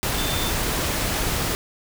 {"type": "tone in noise", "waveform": "sine", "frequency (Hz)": 3555, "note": "A7", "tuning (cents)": 17, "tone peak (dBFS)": -30, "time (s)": [0.18, 0.5], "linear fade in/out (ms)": 0, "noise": "pink", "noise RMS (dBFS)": -24, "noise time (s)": [0.03, 1.55], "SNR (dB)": -9, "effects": []}